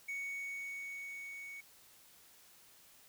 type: tone with level ramp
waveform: triangle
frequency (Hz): 2228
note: C#7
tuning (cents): +8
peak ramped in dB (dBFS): -36 to -44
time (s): 0.08-1.61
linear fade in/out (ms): 10
effects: white hiss -62 dBFS RMS until 3.08 s